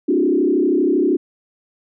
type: tone with frequency modulation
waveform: sine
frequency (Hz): 326.1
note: E4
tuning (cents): -19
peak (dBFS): -13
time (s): 0.08-1.17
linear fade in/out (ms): 10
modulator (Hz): 32.7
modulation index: 1.9
effects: none